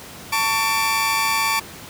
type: tone cluster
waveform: sawtooth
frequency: 892 / 1125 / 2348 Hz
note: A5 / C#6 / D7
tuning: +23 / +25 / -1 cents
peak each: -19 dBFS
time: 0.32-1.6 s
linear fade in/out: 10 ms
effects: pink hiss -38 dBFS RMS until 1.89 s + high-pass 80 Hz 12 dB/octave